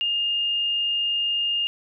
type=tone; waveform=sine; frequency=2826 Hz; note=F7; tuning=20 cents sharp; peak=-21 dBFS; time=0.01-1.67 s; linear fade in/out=0 ms; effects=none